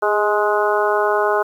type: harmonic tone with a mistuned harmonic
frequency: 209.7 Hz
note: G#3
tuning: 17 cents sharp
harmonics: 2 / 3 / 4 / 5 / 6 / 7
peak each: -19 / -21 / -22 / -23 / -24 / -24 dBFS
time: 0.02-1.43 s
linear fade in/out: 10 ms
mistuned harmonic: 2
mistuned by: -23 cents
effects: 8-bit